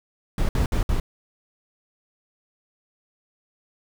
brown noise bursts, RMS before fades -21 dBFS, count 4, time 0.38-1 s, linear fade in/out 2 ms, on 110 ms, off 60 ms, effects none

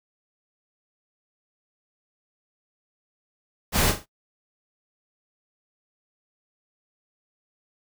pink noise with echo, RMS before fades -21 dBFS, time 3.72-3.94 s, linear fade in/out 50 ms, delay 40 ms, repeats 3, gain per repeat -9 dB, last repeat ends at 4.06 s, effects noise-tail reverb RT60 0.1 s tail -20 dB re dry

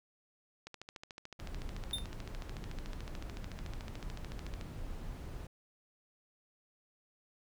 click train, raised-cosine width 0.2 ms, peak -29 dBFS, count 55, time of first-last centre 0.67-4.612 s, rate 13.7 Hz
brown noise, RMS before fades -43 dBFS, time 1.39-5.47 s, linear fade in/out 5 ms
square tone with exponential decay, 3616 Hz, A7, 47 cents sharp, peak -31 dBFS, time 1.93-2.07 s, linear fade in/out 5 ms, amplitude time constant 30 ms
effects none

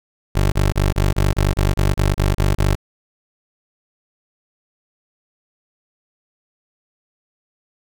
20% pulse tone bursts, 49 Hz, G1, in tune, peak -9 dBFS, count 12, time 0.35-2.753 s, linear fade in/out 10 ms, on 170 ms, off 33 ms, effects none

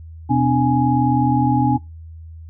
sine tone cluster, 127 / 254.9 / 294.5 / 833 Hz, B2 / C4 / D4 / G#5, +49 / -45 / +5 / +5 cents, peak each -19 dBFS, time 0.29-1.78 s, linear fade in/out 20 ms, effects noise-tail reverb RT60 0.2 s tail -19 dB re dry + added 81 Hz sine -34 dBFS peak until 2.49 s

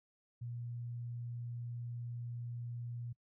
sine tone, 119.5 Hz, A#2, 43 cents sharp, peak -40 dBFS, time 0.41-3.13 s, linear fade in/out 10 ms, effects noise-tail reverb RT60 0.1 s tail -24 dB re dry

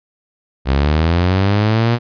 sawtooth linear sweep, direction up, 64.5 to 121 Hz, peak -8 dBFS, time 0.65-1.99 s, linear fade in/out 50 ms, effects resampled to 11025 Hz

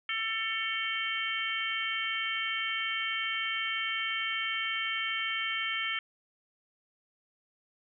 harmonic tone with a mistuned harmonic, 445.4 Hz, A4, 21 cents sharp, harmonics 3 / 4 / 5 / 6 / 7, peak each -38 / -37 / -34 / -41 / -35 dBFS, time 0.09-5.99 s, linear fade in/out 2 ms, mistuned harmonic 6, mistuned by +46 cents, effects none

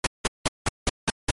pink noise bursts, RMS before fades -21 dBFS, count 7, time 0.04-1.309 s, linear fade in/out 5 ms, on 27 ms, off 180 ms, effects MP3 48 kbps

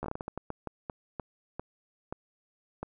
slowing click train, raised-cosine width 1 ms, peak -21 dBFS, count 16, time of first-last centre 0.03-2.83 s, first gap 13 ms, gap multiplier 1.33, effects none

